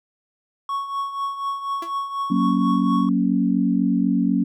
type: tone with tremolo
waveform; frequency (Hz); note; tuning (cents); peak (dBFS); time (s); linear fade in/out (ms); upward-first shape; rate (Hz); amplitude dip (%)
triangle; 1108.7; C#6; 0; -19; 0.69-3.09; 2; triangle; 4.1; 70
type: tone with exponential decay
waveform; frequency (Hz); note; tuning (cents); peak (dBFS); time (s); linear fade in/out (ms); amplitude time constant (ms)
sawtooth; 336.5; E4; +36; -26; 1.82-1.95; 5; 27
type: chord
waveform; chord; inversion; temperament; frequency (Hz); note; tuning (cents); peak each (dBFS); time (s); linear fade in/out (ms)
sine; F# major; none; equal; 185 / 233.1 / 277.2; F#3 / A#3 / C#4; 0 / 0 / 0; -21; 2.3-4.44; 10
effects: none